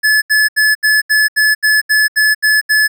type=tone bursts; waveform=square; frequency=1720 Hz; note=A6; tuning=40 cents flat; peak=-9 dBFS; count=11; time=0.03-2.88 s; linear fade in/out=20 ms; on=190 ms; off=76 ms; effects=none